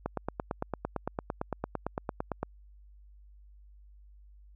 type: click train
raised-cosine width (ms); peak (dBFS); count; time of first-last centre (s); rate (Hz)
1; -17; 22; 0.06-2.43; 8.86
effects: added 50 Hz sine -52 dBFS peak until 4.55 s